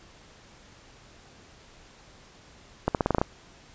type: accelerating click train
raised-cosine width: 1 ms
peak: -8 dBFS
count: 8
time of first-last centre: 2.88-3.215 s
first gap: 68 ms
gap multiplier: 0.88
effects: pink hiss -53 dBFS RMS until 3.74 s + resampled to 16000 Hz